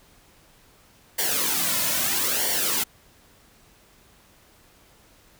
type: noise with flanger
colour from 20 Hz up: white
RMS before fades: -24 dBFS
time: 1.18-2.84 s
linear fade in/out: 10 ms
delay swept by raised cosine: 0.77 to 2.57 ms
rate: 0.77 Hz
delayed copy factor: -0.7
effects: pink hiss -56 dBFS RMS until 5.39 s